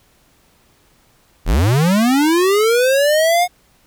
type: linear sweep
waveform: square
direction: up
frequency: 31.17 to 726 Hz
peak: -12 dBFS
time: 1.45-3.48 s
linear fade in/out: 50 ms
effects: pink hiss -55 dBFS RMS until 3.86 s